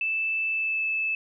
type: tone with pitch glide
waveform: sine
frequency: 2637 to 2619 Hz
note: E7 to E7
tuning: 0 to -12 cents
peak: -24 dBFS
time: 0.01-1.15 s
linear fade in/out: 2 ms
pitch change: -12 cents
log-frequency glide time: 0.5-0.84 s
effects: none